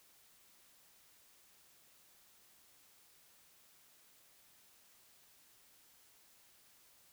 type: silence
effects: white hiss -66 dBFS RMS until 7.12 s